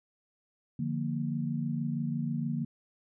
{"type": "chord", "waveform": "sine", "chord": "Bb major", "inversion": "first", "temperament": "equal with one note detuned", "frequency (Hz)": [148.37, 174.61, 233.1], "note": ["D3", "F3", "Bb3"], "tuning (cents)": [18, 0, 0], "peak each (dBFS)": [-33, -36, -33], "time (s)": [0.79, 2.65], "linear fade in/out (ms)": 5, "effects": []}